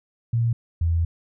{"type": "tone pair in turn", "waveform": "sine", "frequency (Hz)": [116.54, 83.46], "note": ["A#2", "E2"], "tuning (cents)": [0, 22], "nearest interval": "tritone", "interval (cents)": 578, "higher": "first", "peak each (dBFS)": -18, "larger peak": "neither", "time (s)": [[0.33, 0.53], [0.81, 1.05]], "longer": "second", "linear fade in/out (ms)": 5, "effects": []}